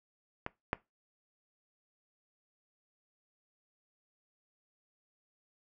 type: clicks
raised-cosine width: 0.5 ms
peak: -20 / -14 dBFS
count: 2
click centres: 0.464 / 0.731 s
effects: noise-tail reverb RT60 0.2 s tail -20 dB re dry